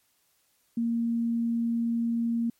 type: tone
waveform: sine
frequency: 232.5 Hz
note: A#3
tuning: 4 cents flat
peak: -24 dBFS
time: 0.77-2.5 s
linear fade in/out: 5 ms
effects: white hiss -69 dBFS RMS until 2.59 s + MP3 64 kbps